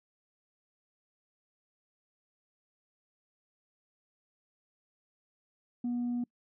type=tone; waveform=sine; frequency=242.3 Hz; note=B3; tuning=33 cents flat; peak=-28 dBFS; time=5.84-6.24 s; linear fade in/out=5 ms; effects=noise-tail reverb RT60 0.1 s tail -26 dB re dry + tanh soft clip ceiling -28 dBFS